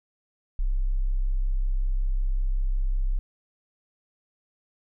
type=tone; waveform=sine; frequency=32.69 Hz; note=C1; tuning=1 cent flat; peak=-21 dBFS; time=0.59-3.19 s; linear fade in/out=0 ms; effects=none